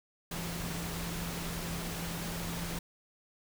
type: tone in noise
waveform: sine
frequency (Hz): 169.5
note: E3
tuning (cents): +49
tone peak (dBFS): -39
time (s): 0.31-2.79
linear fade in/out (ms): 5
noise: pink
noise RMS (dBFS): -39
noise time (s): 0.31-2.79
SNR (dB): -3
effects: none